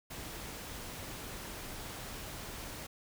pink noise, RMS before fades -44 dBFS, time 0.1-2.87 s, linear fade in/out 10 ms, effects none

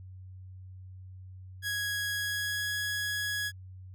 sawtooth tone with pitch glide, 1661.2 to 1671.8 Hz, G#6 to G#6, 0 to +11 cents, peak -27 dBFS, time 1.62-3.52 s, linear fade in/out 50 ms, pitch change +11 cents, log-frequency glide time 2.12-2.7 s, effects added 93 Hz sine -44 dBFS peak until 3.94 s

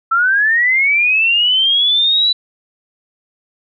sine linear sweep, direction up, 1318.5 to 3981 Hz, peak -10 dBFS, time 0.11-2.33 s, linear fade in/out 10 ms, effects none

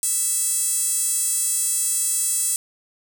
sawtooth tone with high-pass filter, 659.3 Hz, E5, in tune, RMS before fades -22 dBFS, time 0.03-2.56 s, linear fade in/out 0 ms, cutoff 8500 Hz, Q 3.9, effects none

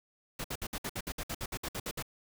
pink noise bursts, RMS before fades -37 dBFS, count 15, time 0.39-2.025 s, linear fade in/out 5 ms, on 53 ms, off 60 ms, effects none

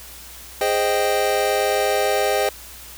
square chord, Ab major seventh, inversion none, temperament equal with one note detuned, 412.4 / 523.3 / 622.3 / 784 Hz, Ab4 / C5 / Eb5 / G5, -12 / 0 / 0 / 0 cents, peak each -24 dBFS, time 0.61-2.49 s, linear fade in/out 2 ms, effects added 60 Hz sine -45 dBFS peak until 2.97 s + white hiss -40 dBFS RMS until 2.97 s

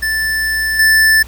square tone with level steps, 1760 Hz, A6, in tune, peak -15 / -8 dBFS, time 0.02-1.23 s, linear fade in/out 10 ms, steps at 0.79 s, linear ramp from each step 5 ms, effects added 60 Hz sine -30 dBFS peak until 1.27 s + pink hiss -39 dBFS RMS until 1.27 s

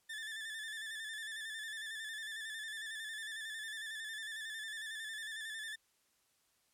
30% pulse tone with vibrato, 1760 Hz, A6, in tune, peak -39 dBFS, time 0.09-5.76 s, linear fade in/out 10 ms, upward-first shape square, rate 11 Hz, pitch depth 39 cents each way, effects white hiss -75 dBFS RMS until 6.73 s + low-pass 12000 Hz 12 dB/octave

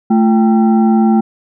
sine tone with frequency modulation, 220 Hz, A3, in tune, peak -7 dBFS, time 0.1-1.21 s, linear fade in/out 10 ms, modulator 566 Hz, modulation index 0.66, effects none

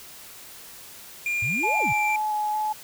triangle tone with pitch glide, 2400 to 2355 Hz, D7 to D7, +37 to +4 cents, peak -22 dBFS, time 1.26-2.16 s, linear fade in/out 2 ms, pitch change -33 cents, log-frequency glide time 1.73-1.88 s
sine exponential two-way sweep, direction up then down, 99.7 to 829 to 99.7 Hz, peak -29 dBFS, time 1.42-1.93 s, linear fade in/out 5 ms, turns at 1.78 s
sine tone with vibrato, 850 Hz, G#5, 40 cents sharp, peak -23 dBFS, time 1.63-2.73 s, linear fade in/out 10 ms, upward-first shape square, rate 2.2 Hz, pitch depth 10 cents each way
effects white hiss -44 dBFS RMS until 2.83 s

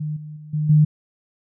sine tone with level steps, 151.9 Hz, D#3, 41 cents flat, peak -23 / -32 / -36 / -19 / -10 dBFS, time 0-0.85 s, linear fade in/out 10 ms, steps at 0.16 / 0.36 / 0.53 / 0.69 s, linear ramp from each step 10 ms, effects none

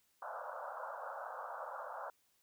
pink band-pass noise, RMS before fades -45 dBFS, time 0.22-2.1 s, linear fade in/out 2 ms, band 520 to 1500 Hz, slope 96 dB/octave, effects white hiss -75 dBFS RMS until 2.42 s

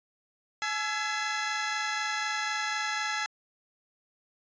sawtooth tone cluster, 852 / 1332 / 1680 / 2034 Hz, G#5 / E6 / G#6 / C7, +44 / +18 / +19 / -50 cents, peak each -31 dBFS, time 0.62-3.26 s, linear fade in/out 0 ms, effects resampled to 16000 Hz

